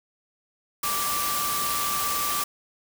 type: tone in noise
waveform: sine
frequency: 1169 Hz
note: D6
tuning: 8 cents flat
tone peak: -28 dBFS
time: 0.83-2.44 s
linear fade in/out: 5 ms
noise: white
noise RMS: -28 dBFS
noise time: 0.83-2.44 s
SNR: -3 dB
effects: none